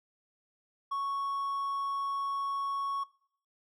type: tone with hard clipping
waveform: triangle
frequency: 1108.7 Hz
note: C#6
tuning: in tune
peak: -31 dBFS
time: 0.91-3.04 s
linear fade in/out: 10 ms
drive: 5 dB
effects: noise-tail reverb RT60 0.6 s tail -21 dB re dry